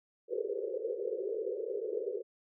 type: band-pass noise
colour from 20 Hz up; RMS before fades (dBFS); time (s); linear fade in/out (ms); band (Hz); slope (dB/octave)
white; -36; 0.28-2.23; 50; 370 to 520; 96
effects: none